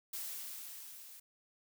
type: noise with level ramp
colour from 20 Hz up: blue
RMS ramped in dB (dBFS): -41 to -54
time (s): 0.13-1.2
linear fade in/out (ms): 5
effects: none